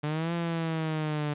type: linear two-way sweep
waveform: sawtooth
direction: up then down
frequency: 146.83 to 171.2 to 146.83 Hz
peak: -24 dBFS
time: 0.03-1.34 s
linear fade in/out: 10 ms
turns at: 0.33 s
effects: resampled to 8000 Hz + 10-bit